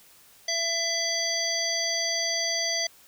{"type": "harmonic tone", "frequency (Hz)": 668, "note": "E5", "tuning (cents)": 23, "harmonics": [1, 3, 5, 7, 9], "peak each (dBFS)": [-33, -32, -34, -29, -30], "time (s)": [0.48, 2.87], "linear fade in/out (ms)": 5, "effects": ["white hiss -55 dBFS RMS until 3.07 s"]}